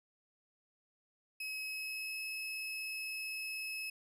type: tone with pitch glide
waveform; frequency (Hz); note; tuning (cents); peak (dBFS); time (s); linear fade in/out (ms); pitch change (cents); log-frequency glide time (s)
35% pulse; 2561 to 2583; D#7 to E7; +49 to -36; -37; 1.4-3.9; 5; +15; 1.63-2.22
effects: none